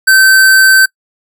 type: tone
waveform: square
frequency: 1544 Hz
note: G6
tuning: 27 cents flat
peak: -4 dBFS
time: 0.07-0.86 s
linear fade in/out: 10 ms
effects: noise-tail reverb RT60 0.1 s tail -26 dB re dry